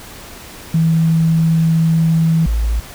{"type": "tone pair in turn", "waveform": "sine", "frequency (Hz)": [162.7, 55.47], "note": ["E3", "A1"], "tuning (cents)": [-22, 15], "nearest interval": "octave + perfect fifth", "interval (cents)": 1863, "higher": "first", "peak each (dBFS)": [-10, -13], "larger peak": "first", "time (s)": [[0.74, 2.46], [2.46, 2.8]], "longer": "first", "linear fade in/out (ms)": 5, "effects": ["pink hiss -35 dBFS RMS until 2.94 s"]}